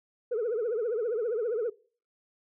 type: tone with vibrato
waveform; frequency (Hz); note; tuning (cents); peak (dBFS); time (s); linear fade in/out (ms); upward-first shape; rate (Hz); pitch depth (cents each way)
sine; 455.7; A#4; -39; -25; 0.31-1.7; 10; triangle; 15; 180
effects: noise-tail reverb RT60 0.4 s tail -20 dB re dry + tanh soft clip ceiling -24 dBFS